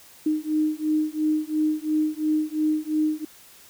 sine beating tone pair, 306.7 / 309.6 Hz, D#4 / D#4, -25 / -9 cents, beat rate 2.9 Hz, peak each -24 / -24 dBFS, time 0.26-3.25 s, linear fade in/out 5 ms, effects white hiss -50 dBFS RMS until 3.69 s

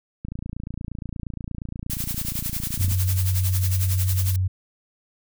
click train, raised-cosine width 5 ms, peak -19 dBFS, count 77, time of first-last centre 0.25-2.917 s, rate 28.5 Hz
blue noise with tremolo, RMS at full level -27 dBFS, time 1.9-4.36 s, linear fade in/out 2 ms, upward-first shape sine, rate 11 Hz, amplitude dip 75%
sine tone, 93.2 Hz, F#2, 13 cents sharp, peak -19 dBFS, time 2.79-4.48 s, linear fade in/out 10 ms
effects none

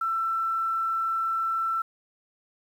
sine tone with quantisation, 1337 Hz, E6, 24 cents sharp, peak -24 dBFS, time 0.01-1.82 s, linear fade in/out 5 ms, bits 9, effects none

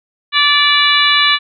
harmonic tone with a mistuned harmonic, 582 Hz, D5, 16 cents flat, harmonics 2 / 3 / 4 / 5 / 6 / 7, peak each -16 / -16 / -16 / -16 / -16 / -16 dBFS, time 0.32-1.39 s, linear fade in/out 50 ms, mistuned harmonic 7, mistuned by -46 cents, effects none

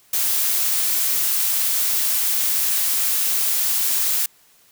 blue noise, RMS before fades -20 dBFS, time 0.13-4.26 s, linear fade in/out 5 ms, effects white hiss -55 dBFS RMS until 4.71 s

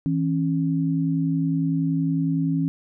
sine tone pair together, 162.51 / 273.3 Hz, E3 / C#4, -24 / -24 cents, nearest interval major sixth, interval 900 cents, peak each -22 / -23 dBFS, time 0.06-2.68 s, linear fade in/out 0 ms, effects none

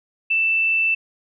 sine tone, 2657 Hz, E7, 13 cents sharp, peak -16 dBFS, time 0.3-0.95 s, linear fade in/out 10 ms, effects none

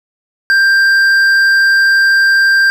sine tone with hard clipping, 1583 Hz, G6, 17 cents sharp, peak -8 dBFS, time 0.5-2.7 s, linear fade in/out 0 ms, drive 6 dB, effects none

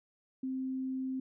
sine tone, 261.6 Hz, C4, in tune, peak -33 dBFS, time 0.43-1.2 s, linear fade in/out 5 ms, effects none

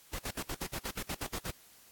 pink noise bursts, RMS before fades -37 dBFS, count 12, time 0.13-1.508 s, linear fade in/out 5 ms, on 58 ms, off 62 ms, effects white hiss -59 dBFS RMS until 1.91 s + AAC 64 kbps

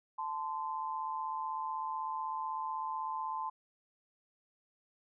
sine tone pair together, 878 / 1034 Hz, A5 / C6, -4 / -21 cents, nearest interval minor third, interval 283 cents, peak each -38 / -37 dBFS, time 0.18-3.5 s, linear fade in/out 10 ms, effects none

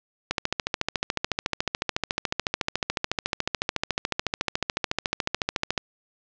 click train, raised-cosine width 0.2 ms, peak -6 dBFS, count 77, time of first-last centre 0.31-5.778 s, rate 13.9 Hz, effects low-pass 6000 Hz 12 dB/octave

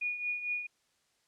sine tone with tremolo, 2450 Hz, D#7, 27 cents flat, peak -29 dBFS, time 0.01-0.67 s, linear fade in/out 10 ms, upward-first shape triangle, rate 4.4 Hz, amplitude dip 70%, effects white hiss -73 dBFS RMS until 1.27 s + low-pass 8000 Hz 12 dB/octave

